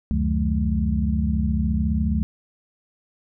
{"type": "tone cluster", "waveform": "sine", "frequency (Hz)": [71.5, 90.9, 152.2, 181.6, 215.8], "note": ["D2", "F#2", "D#3", "F#3", "A3"], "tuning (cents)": [-46, -30, -38, -32, -33], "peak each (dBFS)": [-22, -29, -30, -28, -24], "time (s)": [0.11, 2.23], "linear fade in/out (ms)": 0, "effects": []}